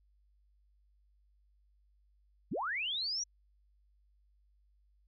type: linear sweep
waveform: sine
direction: up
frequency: 107.2 to 5900 Hz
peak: -33 dBFS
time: 2.51-3.24 s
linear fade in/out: 10 ms
effects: added 50 Hz sine -66 dBFS peak until 5.07 s